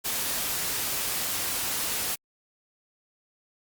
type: noise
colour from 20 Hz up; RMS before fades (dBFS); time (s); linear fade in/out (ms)
white; -29; 0.04-2.16; 20
effects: Opus 48 kbps